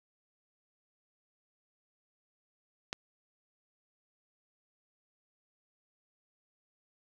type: click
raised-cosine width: 0.2 ms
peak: -17 dBFS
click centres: 2.929 s
effects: none